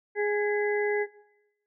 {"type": "harmonic tone with a mistuned harmonic", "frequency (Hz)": 415.3, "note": "G#4", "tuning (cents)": 0, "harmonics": [1, 2, 4, 5], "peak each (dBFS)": [-25, -35, -34, -33], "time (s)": [0.15, 1.07], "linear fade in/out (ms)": 50, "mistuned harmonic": 5, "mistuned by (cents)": -45, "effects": ["noise-tail reverb RT60 0.9 s tail -19 dB re dry"]}